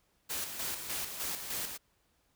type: noise with tremolo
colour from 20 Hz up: white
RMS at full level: -36 dBFS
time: 0.29-1.78 s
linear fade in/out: 20 ms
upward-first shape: square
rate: 3.3 Hz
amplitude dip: 50%
effects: pink hiss -73 dBFS RMS until 2.35 s